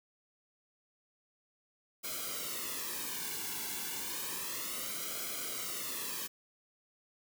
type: noise with flanger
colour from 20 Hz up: white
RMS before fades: -39 dBFS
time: 2.03-6.28 s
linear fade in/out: 20 ms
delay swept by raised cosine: 1.1 to 1.62 ms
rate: 0.31 Hz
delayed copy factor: -0.8
effects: none